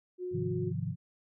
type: tone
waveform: sine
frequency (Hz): 362.3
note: F#4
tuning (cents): -36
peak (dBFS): -34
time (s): 0.18-0.73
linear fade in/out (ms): 50
type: chord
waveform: sine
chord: F minor seventh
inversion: first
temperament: equal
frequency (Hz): 103.83 / 130.81 / 155.56 / 174.61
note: Ab2 / C3 / Eb3 / F3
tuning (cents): 0 / 0 / 0 / 0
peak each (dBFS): -37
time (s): 0.31-0.96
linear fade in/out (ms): 50
effects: none